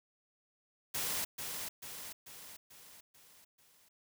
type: noise with echo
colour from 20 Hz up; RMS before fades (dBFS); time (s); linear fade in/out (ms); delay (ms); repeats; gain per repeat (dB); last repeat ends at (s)
white; -36; 0.94-1.25; 10; 440; 6; -5; 3.89
effects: none